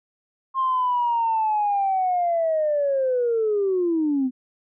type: linear sweep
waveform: sine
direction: down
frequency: 1068 to 249.3 Hz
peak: -18 dBFS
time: 0.54-4.31 s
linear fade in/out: 50 ms
effects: tanh soft clip ceiling -14 dBFS